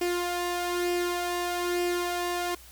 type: tone with flanger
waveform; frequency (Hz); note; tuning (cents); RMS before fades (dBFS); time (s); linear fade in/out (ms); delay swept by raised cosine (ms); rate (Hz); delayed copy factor
sawtooth; 352.3; F4; +15; -29; 0.01-2.55; 5; 0.38 to 1.78; 1.1; +0.5
effects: added 60 Hz sine -52 dBFS peak until 2.71 s + white hiss -51 dBFS RMS until 2.71 s